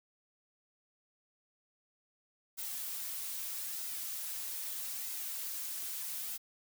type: noise with flanger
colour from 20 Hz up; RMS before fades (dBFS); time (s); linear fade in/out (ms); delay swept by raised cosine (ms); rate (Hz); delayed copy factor
blue; -40; 2.57-6.38; 20; 1.7 to 5; 0.79; -0.5
effects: none